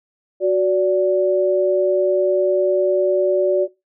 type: tone pair together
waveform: sine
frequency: 370 / 580 Hz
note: F#4 / D5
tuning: 0 / -22 cents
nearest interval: minor sixth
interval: 778 cents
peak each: -16 dBFS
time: 0.4-3.68 s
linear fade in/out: 50 ms
effects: noise-tail reverb RT60 0.2 s tail -18 dB re dry